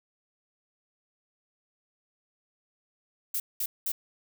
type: noise bursts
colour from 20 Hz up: violet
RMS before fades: -30 dBFS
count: 3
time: 3.34-3.92 s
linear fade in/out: 5 ms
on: 60 ms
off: 200 ms
effects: none